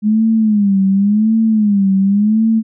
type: tone with vibrato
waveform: sine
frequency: 207.7 Hz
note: G#3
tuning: in tune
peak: -9 dBFS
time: 0.02-2.63 s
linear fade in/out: 50 ms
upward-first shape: sine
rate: 0.91 Hz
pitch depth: 130 cents each way
effects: none